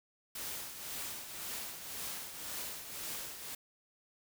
white noise with tremolo, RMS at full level -40 dBFS, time 0.35-3.55 s, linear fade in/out 5 ms, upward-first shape triangle, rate 1.9 Hz, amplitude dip 60%, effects none

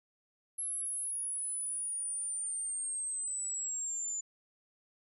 sine linear sweep, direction down, 11080 to 7040 Hz, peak -34 dBFS, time 0.58-4.21 s, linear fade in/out 10 ms, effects none

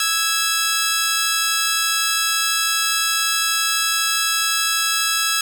10% pulse tone pair together, 1315.2 / 1657 Hz, E6 / G#6, -4 / -4 cents, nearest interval major third, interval 400 cents, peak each -12 dBFS, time 0-5.41 s, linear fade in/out 2 ms, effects none

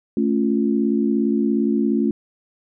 sine chord, A augmented, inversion none, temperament equal, 220 / 277.2 / 349.2 Hz, A3 / C#4 / E#4, 0 / 0 / 0 cents, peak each -19 / -21 / -23 dBFS, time 0.17-2.11 s, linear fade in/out 2 ms, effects none

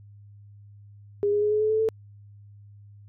sine tone with pitch steps, 408.2 / 413.7 / 419.2 / 424.8 / 430.5 / 436.2 / 442.1 Hz, G#4 / G#4 / G#4 / G#4 / A4 / A4 / A4, -30 / -7 / +16 / +39 / -38 / -15 / +8 cents, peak -20 dBFS, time 1.23-1.888 s, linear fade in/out 0 ms, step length 94 ms, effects added 102 Hz sine -46 dBFS peak until 3.08 s

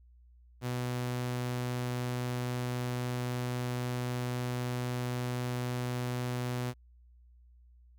sawtooth tone, 123.8 Hz, B2, 5 cents sharp, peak -28 dBFS, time 0.61-6.74 s, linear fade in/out 50 ms, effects added 60 Hz sine -56 dBFS peak until 7.98 s

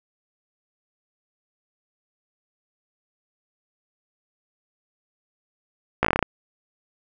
slowing click train, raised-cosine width 0.5 ms, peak -3 dBFS, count 9, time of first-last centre 6.03-6.227 s, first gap 16 ms, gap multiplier 1.12, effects none

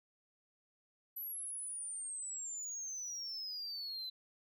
sine exponential sweep, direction down, 12000 to 4000 Hz, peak -38 dBFS, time 1.16-4.1 s, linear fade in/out 10 ms, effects tanh soft clip ceiling -39 dBFS

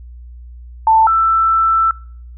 sine tone pair in turn, 887 / 1329 Hz, A5 / E6, +14 / +14 cents, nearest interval perfect fifth, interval 700 cents, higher second, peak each -7 / -10 dBFS, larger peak first, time 0.87-1.07 / 1.07-1.91 s, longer second, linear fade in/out 2 ms, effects noise-tail reverb RT60 0.6 s tail -24 dB re dry + added 60 Hz sine -32 dBFS peak until 2.37 s

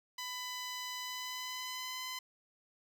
10% pulse tone with pitch glide, 1000 to 1018.7 Hz, B5 to C6, +21 to -47 cents, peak -31 dBFS, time 0.18-2.19 s, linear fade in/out 5 ms, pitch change +32 cents, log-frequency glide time 1.02-2.05 s, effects none

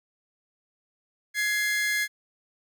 40% pulse tone pair together, 1677.1 / 2093 Hz, G#6 / C7, +16 / 0 cents, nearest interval major third, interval 384 cents, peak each -26 dBFS, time 1.34-2.08 s, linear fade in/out 50 ms, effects none

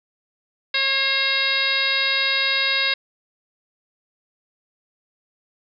harmonic tone with a mistuned harmonic, 544 Hz, C#5, 33 cents flat, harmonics 1 / 2 / 3 / 4 / 5 / 6 / 7 / 8 / 9, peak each -34 / -33 / -26 / -24 / -26 / -32 / -23 / -29 / -29 dBFS, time 0.74-2.94 s, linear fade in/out 5 ms, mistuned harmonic 4, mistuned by -37 cents, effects none

